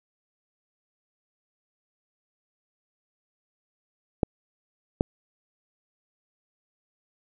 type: clicks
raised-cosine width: 2 ms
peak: -7 dBFS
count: 2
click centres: 4.232 / 5.009 s
effects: none

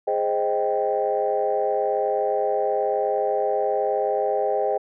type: chord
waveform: sine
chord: Ab major seventh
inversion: none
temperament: equal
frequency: 415.3 / 523.3 / 622.3 / 784 Hz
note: Ab4 / C5 / Eb5 / G5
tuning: 0 / 0 / 0 / 0 cents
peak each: -25 dBFS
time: 0.07-4.78 s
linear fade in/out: 10 ms
effects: tanh soft clip ceiling -11 dBFS

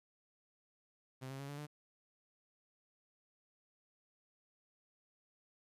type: tone with pitch steps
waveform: sawtooth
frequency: 130.81 / 135.03 / 139.39 / 143.89 / 148.54 Hz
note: C3 / C#3 / C#3 / D3 / D3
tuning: 0 / -45 / +10 / -35 / +20 cents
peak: -40 dBFS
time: 1.21-1.67 s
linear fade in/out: 20 ms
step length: 92 ms
effects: resampled to 32000 Hz + 13-bit

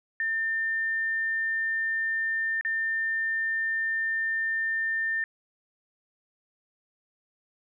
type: tone with dropouts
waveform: sine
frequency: 1800 Hz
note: A6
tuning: 39 cents sharp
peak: -25 dBFS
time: 0.2-5.24 s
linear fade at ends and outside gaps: 1 ms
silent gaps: 2.611-2.649 s
effects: none

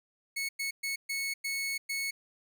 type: tone bursts at uneven times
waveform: sawtooth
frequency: 2203 Hz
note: C#7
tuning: 11 cents flat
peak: -28 dBFS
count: 6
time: 0.36-0.49 / 0.59-0.71 / 0.83-0.96 / 1.09-1.34 / 1.44-1.78 / 1.89-2.11 s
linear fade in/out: 10 ms
effects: none

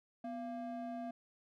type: ring-modulated tone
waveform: triangle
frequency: 466.2 Hz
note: A#4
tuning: in tune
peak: -35 dBFS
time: 0.24-1.11 s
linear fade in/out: 5 ms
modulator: 219 Hz
effects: none

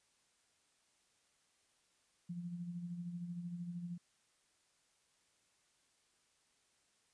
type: tone with tremolo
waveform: sine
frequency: 174 Hz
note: F3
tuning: 6 cents flat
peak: -39 dBFS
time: 2.29-3.98 s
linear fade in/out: 10 ms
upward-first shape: sine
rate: 13 Hz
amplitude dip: 50%
effects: white hiss -75 dBFS RMS until 7.13 s + resampled to 22050 Hz

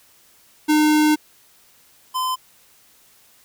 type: tone pair in turn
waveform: square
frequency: 304.3 / 1025.4 Hz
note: D#4 / C6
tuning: -38 / -35 cents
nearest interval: octave + major sixth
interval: 2103 cents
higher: second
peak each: -14 / -21 dBFS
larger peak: first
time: 0.68-1.16 / 2.14-2.36 s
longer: first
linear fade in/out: 20 ms
effects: white hiss -54 dBFS RMS until 3.44 s

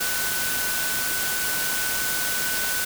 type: tone in noise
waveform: sine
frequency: 1500 Hz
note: F#6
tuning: 23 cents sharp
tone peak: -29 dBFS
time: 0-2.85 s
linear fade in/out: 10 ms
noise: white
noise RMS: -26 dBFS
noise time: 0-2.85 s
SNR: -6 dB
effects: none

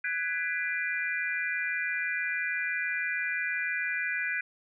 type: chord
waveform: sine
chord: G# half-diminished seventh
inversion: third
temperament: just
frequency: 1495.1 / 1661.2 / 1993.5 / 2392 Hz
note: F#6 / G#6 / B6 / D7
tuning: +18 / 0 / +16 / +31 cents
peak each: -34 dBFS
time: 0.04-4.41 s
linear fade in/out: 5 ms
effects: none

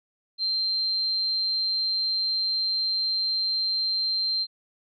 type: tone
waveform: sine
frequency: 4148 Hz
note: C8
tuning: 16 cents flat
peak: -23 dBFS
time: 0.38-4.47 s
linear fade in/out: 50 ms
effects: none

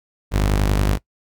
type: tone pair together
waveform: sawtooth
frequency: 50.57 / 90.1 Hz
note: G#1 / F#2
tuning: -45 / -45 cents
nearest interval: minor seventh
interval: 1000 cents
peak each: -12 / -22 dBFS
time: 0.31-0.99 s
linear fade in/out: 50 ms
effects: noise-tail reverb RT60 0.1 s tail -21 dB re dry

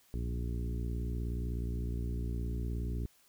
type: harmonic tone with a mistuned harmonic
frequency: 59.4 Hz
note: A#1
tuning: 33 cents sharp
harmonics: 1 / 2 / 3 / 4 / 5 / 6 / 7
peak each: -34 / -40 / -44 / -46 / -48 / -50 / -51 dBFS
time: 0.14-3.06 s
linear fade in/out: 0 ms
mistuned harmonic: 1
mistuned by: +78 cents
effects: white hiss -66 dBFS RMS until 3.28 s

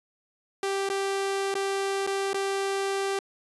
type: tone with dropouts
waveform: sawtooth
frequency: 392 Hz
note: G4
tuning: in tune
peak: -22 dBFS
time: 0.63-3.19 s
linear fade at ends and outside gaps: 2 ms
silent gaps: 0.89-0.899 / 1.542-1.552 / 2.066-2.073 / 2.332-2.343 s
effects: resampled to 24000 Hz

